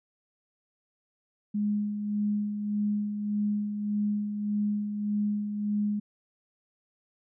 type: tone with tremolo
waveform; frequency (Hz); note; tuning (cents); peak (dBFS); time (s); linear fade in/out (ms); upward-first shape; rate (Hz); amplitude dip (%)
sine; 207.7; G#3; 0; -24; 1.54-6; 10; sine; 1.7; 50
effects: none